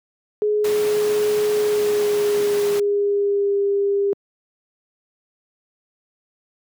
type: tone with pitch glide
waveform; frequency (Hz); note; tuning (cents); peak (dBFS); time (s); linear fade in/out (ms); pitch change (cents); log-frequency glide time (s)
sine; 420.4 to 400.7; G#4 to G4; +21 to +38; -16; 0.42-4.13; 0; -83; 1.58-3.58
type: noise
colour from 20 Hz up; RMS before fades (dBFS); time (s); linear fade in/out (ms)
pink; -30; 0.64-2.8; 5
effects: high-pass 200 Hz 12 dB/octave